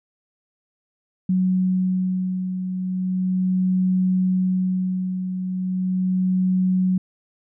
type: beating tone pair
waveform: sine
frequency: 185 / 185.37 Hz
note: F#3 / F#3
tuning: 0 / +3 cents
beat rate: 0.37 Hz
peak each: -19 / -27 dBFS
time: 1.29-6.98 s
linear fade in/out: 5 ms
effects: none